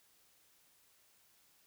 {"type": "silence", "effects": ["white hiss -69 dBFS RMS until 1.66 s"]}